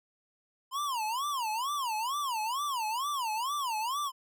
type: tone with vibrato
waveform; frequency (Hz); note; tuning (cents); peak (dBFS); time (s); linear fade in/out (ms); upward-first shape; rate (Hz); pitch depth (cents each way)
square; 1004; B5; +28; -31; 0.71-4.12; 50; sine; 2.2; 280
effects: none